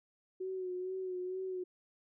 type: tone with vibrato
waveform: sine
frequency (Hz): 370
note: F#4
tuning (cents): 0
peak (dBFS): -36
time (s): 0.4-1.64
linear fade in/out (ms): 10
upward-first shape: sine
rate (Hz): 2.2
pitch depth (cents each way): 37
effects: none